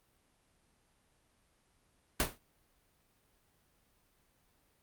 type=noise with exponential decay; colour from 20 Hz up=pink; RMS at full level=-25 dBFS; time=2.2-2.38 s; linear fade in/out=0 ms; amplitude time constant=37 ms; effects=pink hiss -72 dBFS RMS until 4.82 s + Opus 32 kbps